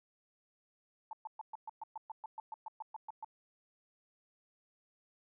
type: tone bursts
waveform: sine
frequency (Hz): 880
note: A5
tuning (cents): 0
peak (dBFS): -40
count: 16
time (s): 1.11-3.246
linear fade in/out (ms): 2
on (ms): 21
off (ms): 120
effects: none